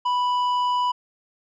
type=tone with tanh clipping; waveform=triangle; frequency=987.8 Hz; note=B5; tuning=in tune; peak=-21 dBFS; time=0.05-0.92 s; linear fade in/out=10 ms; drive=12 dB; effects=none